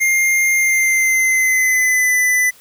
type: tone with pitch glide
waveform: square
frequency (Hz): 2115 to 1998.6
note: C7 to B6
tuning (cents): +18 to +20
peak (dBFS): -13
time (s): 0-2.51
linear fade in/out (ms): 20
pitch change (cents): -98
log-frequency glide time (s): 0.56-2.16
effects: white hiss -47 dBFS RMS until 2.6 s